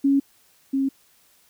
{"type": "tone pair in turn", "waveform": "sine", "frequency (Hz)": [276.8, 270.8], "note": ["C#4", "C#4"], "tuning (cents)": [-2, -40], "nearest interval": "unison", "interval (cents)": 38, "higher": "first", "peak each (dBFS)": [-15, -19], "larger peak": "first", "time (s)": [[0.04, 0.2], [0.73, 0.89]], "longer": "neither", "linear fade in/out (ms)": 10, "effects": ["white hiss -59 dBFS RMS until 1.49 s"]}